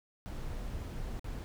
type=noise with dropouts; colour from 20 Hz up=brown; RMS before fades=-39 dBFS; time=0.26-1.44 s; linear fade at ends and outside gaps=0 ms; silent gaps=1.195-1.244 s; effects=none